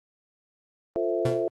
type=chord; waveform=sine; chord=F major seventh; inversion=none; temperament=equal with one note detuned; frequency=349.2 / 444.6 / 523.3 / 659.3 Hz; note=F4 / A4 / C5 / E5; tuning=0 / +18 / 0 / 0 cents; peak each=-28 / -29 / -31 / -29 dBFS; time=0.96-1.48 s; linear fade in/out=0 ms
type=tone with exponential decay; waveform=40% pulse; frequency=125.8 Hz; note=B2; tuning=32 cents sharp; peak=-22 dBFS; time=1.25-1.5 s; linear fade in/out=5 ms; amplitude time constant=53 ms
effects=Opus 32 kbps